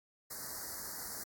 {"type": "band-stop noise", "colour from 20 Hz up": "white", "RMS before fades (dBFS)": -43, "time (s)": [0.3, 1.24], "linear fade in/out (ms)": 10, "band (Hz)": [2000, 4300], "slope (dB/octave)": 96, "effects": ["AAC 64 kbps"]}